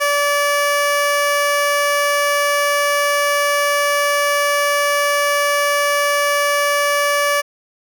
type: tone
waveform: 15% pulse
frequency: 577 Hz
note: D5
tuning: 31 cents flat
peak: -8 dBFS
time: 0-7.42 s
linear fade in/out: 20 ms
effects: none